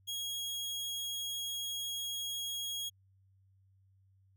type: tone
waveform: sawtooth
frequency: 3298 Hz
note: G#7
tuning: 13 cents flat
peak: -33 dBFS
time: 0.07-2.9 s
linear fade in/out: 20 ms
effects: added 96 Hz sine -64 dBFS peak until 4.36 s